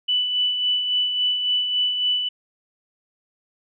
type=tone with tremolo; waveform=sine; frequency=2979 Hz; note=F#7; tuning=11 cents sharp; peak=-17 dBFS; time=0.08-2.29 s; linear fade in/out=10 ms; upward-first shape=sine; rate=3.6 Hz; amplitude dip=45%; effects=none

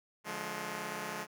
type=chord; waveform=5% pulse; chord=D diminished; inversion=none; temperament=just; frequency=146.83 / 176.2 / 211.4 Hz; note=D3 / F3 / Ab3; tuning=0 / +16 / +31 cents; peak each=-34 / -32 / -29 dBFS; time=0.24-1.27 s; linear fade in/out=50 ms; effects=none

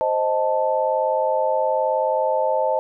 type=chord; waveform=sine; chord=A diminished; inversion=first; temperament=equal; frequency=523.3 / 622.3 / 880 Hz; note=C5 / Eb5 / A5; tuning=0 / 0 / 0 cents; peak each=-22 dBFS; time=0.01-2.79 s; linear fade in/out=0 ms; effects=none

